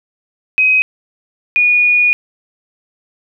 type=tone pair in turn; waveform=sine; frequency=2525 / 2452 Hz; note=D#7 / D#7; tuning=+25 / -26 cents; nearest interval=minor second; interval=51 cents; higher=first; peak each=-8 dBFS; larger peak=neither; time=0.58-0.82 / 1.56-2.13 s; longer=second; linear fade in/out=0 ms; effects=none